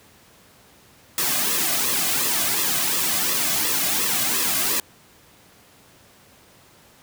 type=noise with flanger; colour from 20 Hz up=white; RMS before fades=-22 dBFS; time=1.18-4.8 s; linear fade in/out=2 ms; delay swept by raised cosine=1.3 to 2.23 ms; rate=2.8 Hz; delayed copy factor=-0.65; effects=pink hiss -52 dBFS RMS until 7.02 s + high-pass 80 Hz 12 dB/octave